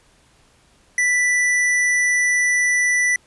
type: tone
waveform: square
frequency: 1976 Hz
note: B6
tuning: in tune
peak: -16 dBFS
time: 0.98-3.16 s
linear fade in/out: 2 ms
effects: pink hiss -56 dBFS RMS until 3.26 s + resampled to 24000 Hz

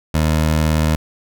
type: tone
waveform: 20% pulse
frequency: 78.1 Hz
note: D#2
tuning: 7 cents sharp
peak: -9 dBFS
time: 0.14-0.96 s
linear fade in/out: 5 ms
effects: none

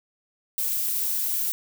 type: noise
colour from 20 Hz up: violet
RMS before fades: -26 dBFS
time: 0.58-1.52 s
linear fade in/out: 0 ms
effects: none

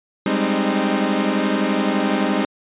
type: chord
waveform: sawtooth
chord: Ab major seventh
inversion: third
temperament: equal with one note detuned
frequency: 196 / 207.7 / 261.6 / 307.4 Hz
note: G3 / Ab3 / C4 / Eb4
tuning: 0 / 0 / 0 / -21 cents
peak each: -19 dBFS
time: 0.26-2.45 s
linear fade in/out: 2 ms
effects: resampled to 8000 Hz

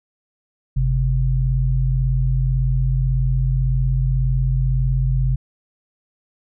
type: tone pair together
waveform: sine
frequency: 49 / 130.81 Hz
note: G1 / C3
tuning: 0 / 0 cents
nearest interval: octave + perfect fourth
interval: 1700 cents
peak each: -18 dBFS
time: 0.76-5.36 s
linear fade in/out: 10 ms
effects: none

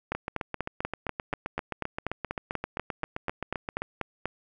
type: two click trains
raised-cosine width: 0.5 ms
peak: -16 / -14 dBFS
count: 29 / 18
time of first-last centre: 0.15-3.82 / 0.12-4.256 s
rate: 7.63 / 4.11 Hz
effects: none

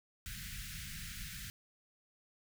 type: band-stop noise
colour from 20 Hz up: pink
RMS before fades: -45 dBFS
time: 0.26-1.5 s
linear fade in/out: 0 ms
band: 200 to 1500 Hz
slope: 48 dB/octave
effects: none

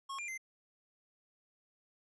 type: tone with pitch steps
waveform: square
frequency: 1090 / 2392 / 2076 Hz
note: C#6 / D7 / C7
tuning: -29 / +31 / -14 cents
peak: -40 dBFS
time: 0.09-0.378 s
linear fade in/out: 10 ms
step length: 96 ms
effects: resampled to 22050 Hz

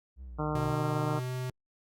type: tone with vibrato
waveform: triangle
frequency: 61.74 Hz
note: B1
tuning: in tune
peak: -39 dBFS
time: 0.16-0.76 s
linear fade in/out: 50 ms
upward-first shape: triangle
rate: 3.6 Hz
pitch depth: 120 cents each way
type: harmonic tone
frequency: 152 Hz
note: D#3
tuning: 40 cents flat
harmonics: 1 / 2 / 3 / 4 / 5 / 6 / 7 / 8 / 9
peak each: -33 / -36 / -38 / -39 / -40 / -41 / -41 / -42 / -43 dBFS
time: 0.38-1.2 s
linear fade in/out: 20 ms
type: tone with pitch glide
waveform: square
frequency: 125.1 to 127.29 Hz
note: B2 to C3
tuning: +23 to -47 cents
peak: -33 dBFS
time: 0.55-1.5 s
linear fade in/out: 2 ms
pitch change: +30 cents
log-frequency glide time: 1.08-1.33 s
effects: Opus 48 kbps

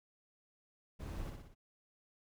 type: noise with echo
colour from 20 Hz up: brown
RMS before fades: -43 dBFS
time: 0.99-1.31 s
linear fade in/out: 20 ms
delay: 60 ms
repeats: 4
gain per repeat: -4 dB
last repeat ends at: 1.55 s
effects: none

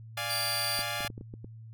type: chord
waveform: 10% pulse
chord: D diminished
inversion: none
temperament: equal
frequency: 587.3 / 698.5 / 830.6 Hz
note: D5 / F5 / Ab5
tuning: 0 / 0 / 0 cents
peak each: -28 dBFS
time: 0.17-1.08 s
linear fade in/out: 5 ms
type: tone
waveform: sawtooth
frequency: 4669 Hz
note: D8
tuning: 11 cents flat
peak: -28 dBFS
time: 0.29-0.83 s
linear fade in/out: 20 ms
type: clicks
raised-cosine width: 3 ms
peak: -29 dBFS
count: 8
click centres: 0.791 / 1.006 / 1.048 / 1.102 / 1.179 / 1.211 / 1.339 / 1.445 s
effects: added 112 Hz sine -44 dBFS peak until 1.73 s

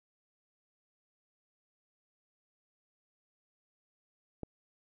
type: click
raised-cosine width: 2 ms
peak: -25 dBFS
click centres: 4.433 s
effects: none

